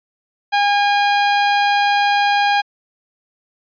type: tone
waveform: sawtooth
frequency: 814 Hz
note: G#5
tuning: 35 cents flat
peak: -9 dBFS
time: 0.52-2.62 s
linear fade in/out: 20 ms
effects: resampled to 11025 Hz